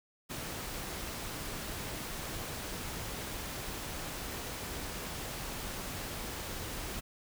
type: noise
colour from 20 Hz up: pink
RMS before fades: -40 dBFS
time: 0.29-7.01 s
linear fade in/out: 20 ms
effects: none